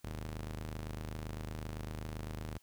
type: ring-modulated tone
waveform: sawtooth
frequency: 77.78 Hz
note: D#2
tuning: in tune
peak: -33 dBFS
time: 0.04-2.58 s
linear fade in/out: 5 ms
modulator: 25 Hz
effects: white hiss -69 dBFS RMS until 2.62 s